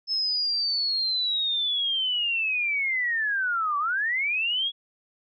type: linear two-way sweep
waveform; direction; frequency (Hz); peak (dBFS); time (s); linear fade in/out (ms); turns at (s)
sine; down then up; 5250 to 1134 to 3376; -23; 0.07-4.72; 50; 3.78
effects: none